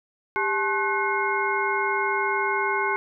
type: tone cluster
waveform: sine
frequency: 397.7 / 865 / 1071 / 1494 / 2148 Hz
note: G4 / A5 / C6 / F#6 / C7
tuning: +25 / -30 / +40 / +16 / +45 cents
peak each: -28 dBFS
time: 0.36-2.96 s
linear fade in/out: 0 ms
effects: none